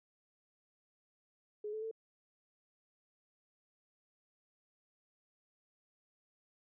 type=tone with pitch steps; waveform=sine; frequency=420.3 / 434.9 / 445.7 Hz; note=G#4 / A4 / A4; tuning=+21 / -20 / +22 cents; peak=-38 dBFS; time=1.64-1.913 s; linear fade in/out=5 ms; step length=91 ms; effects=none